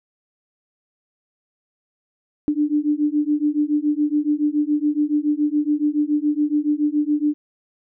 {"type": "beating tone pair", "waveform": "sine", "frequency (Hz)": [293.7, 300.8], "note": ["D4", "D4"], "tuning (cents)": [0, 42], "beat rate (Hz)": 7.1, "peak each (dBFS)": -20, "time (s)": [2.48, 7.34], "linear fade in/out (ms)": 0, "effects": []}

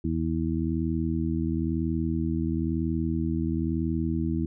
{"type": "harmonic tone", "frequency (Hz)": 81, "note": "E2", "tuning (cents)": -30, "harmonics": [1, 2, 3, 4], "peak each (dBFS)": [-30, -30, -30, -30], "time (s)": [0.04, 4.46], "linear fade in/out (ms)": 5, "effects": []}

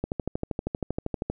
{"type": "click train", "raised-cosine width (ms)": 2, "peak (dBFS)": -14, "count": 17, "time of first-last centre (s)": [0.04, 1.3], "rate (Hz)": 12.7, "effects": []}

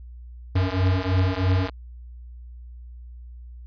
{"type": "beating tone pair", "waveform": "square", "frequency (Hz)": [91.6, 94.7], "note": ["F#2", "F#2"], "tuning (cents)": [-17, 41], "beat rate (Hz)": 3.1, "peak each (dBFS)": -23, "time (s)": [0.55, 1.7], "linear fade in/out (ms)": 10, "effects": ["added 60 Hz sine -38 dBFS peak until 3.66 s", "resampled to 11025 Hz"]}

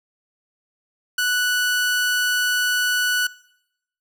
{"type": "tone", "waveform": "sawtooth", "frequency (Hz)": 1480, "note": "F#6", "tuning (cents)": 0, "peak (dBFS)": -15, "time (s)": [1.18, 3.27], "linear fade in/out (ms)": 5, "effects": ["noise-tail reverb RT60 0.8 s tail -21 dB re dry"]}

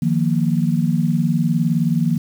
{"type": "chord", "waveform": "sine", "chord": "Eb suspended second", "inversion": "none", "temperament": "just", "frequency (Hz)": [155.56, 175.01, 233.3], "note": ["Eb3", "F3", "Bb3"], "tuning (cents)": [0, 4, 2], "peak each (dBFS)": [-19, -19, -20], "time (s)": [0.02, 2.18], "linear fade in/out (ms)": 5, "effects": ["7-bit"]}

